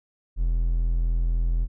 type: tone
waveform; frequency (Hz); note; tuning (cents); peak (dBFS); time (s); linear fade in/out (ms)
triangle; 41.9; E1; +29; -18; 0.36-1.68; 50
effects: none